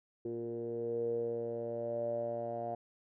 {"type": "tone with low-pass filter sweep", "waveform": "10% pulse", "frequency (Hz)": 117, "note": "A#2", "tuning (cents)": 7, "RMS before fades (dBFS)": -37, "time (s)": [0.25, 2.75], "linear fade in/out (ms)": 5, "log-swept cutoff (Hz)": [390, 680], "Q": 9.8, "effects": []}